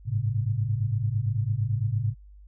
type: tone cluster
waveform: sine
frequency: 99.9 / 108.8 / 134.8 Hz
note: G2 / A2 / C#3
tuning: +33 / -19 / -48 cents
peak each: -31 / -25 / -30 dBFS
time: 0.05-2.15 s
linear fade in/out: 50 ms
effects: added 50 Hz sine -46 dBFS peak until 2.47 s